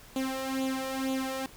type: tone with flanger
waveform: sawtooth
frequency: 264.6 Hz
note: C4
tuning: 20 cents sharp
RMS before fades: -32 dBFS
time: 0.16-1.46 s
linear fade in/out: 2 ms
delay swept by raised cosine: 0.28 to 1.68 ms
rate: 2.1 Hz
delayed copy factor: +0.75
effects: pink hiss -52 dBFS RMS until 1.56 s